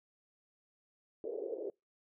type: band-pass noise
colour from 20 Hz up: white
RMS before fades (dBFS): -40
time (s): 1.24-1.7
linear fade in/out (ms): 2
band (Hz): 370 to 510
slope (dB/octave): 48
effects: noise-tail reverb RT60 0.2 s tail -26 dB re dry